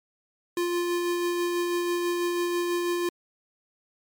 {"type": "tone with tremolo", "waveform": "square", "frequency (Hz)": 349.2, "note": "F4", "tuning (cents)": 0, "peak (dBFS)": -24, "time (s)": [0.57, 3.09], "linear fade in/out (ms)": 2, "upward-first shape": "sine", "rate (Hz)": 6.1, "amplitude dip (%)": 25, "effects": ["MP3 96 kbps"]}